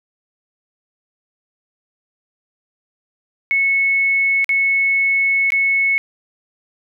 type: tone with dropouts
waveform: sine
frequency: 2200 Hz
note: C#7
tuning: 14 cents flat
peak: -13 dBFS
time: 3.51-5.98 s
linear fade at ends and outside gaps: 0 ms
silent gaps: 4.444-4.492 / 5.504-5.521 s
effects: none